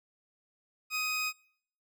25% pulse tone pair together, 1254 / 2508 Hz, D#6 / D#7, +13 / +13 cents, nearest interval octave, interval 1200 cents, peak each -33 / -29 dBFS, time 0.9-1.33 s, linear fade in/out 50 ms, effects noise-tail reverb RT60 0.6 s tail -24 dB re dry

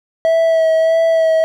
triangle tone with vibrato, 650 Hz, E5, 24 cents flat, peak -8 dBFS, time 0.25-1.44 s, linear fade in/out 0 ms, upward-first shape sine, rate 1.6 Hz, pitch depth 20 cents each way, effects none

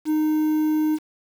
triangle tone, 308.5 Hz, D#4, 15 cents flat, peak -16 dBFS, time 0.05-0.99 s, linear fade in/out 50 ms, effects 7-bit

